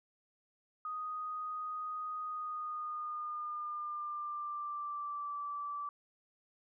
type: tone with pitch glide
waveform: sine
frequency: 1244.5 to 1161.2 Hz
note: D#6 to D6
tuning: 0 to -20 cents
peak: -37 dBFS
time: 0.85-5.89 s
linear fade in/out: 2 ms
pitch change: -120 cents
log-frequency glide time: 2.22-5.36 s
effects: none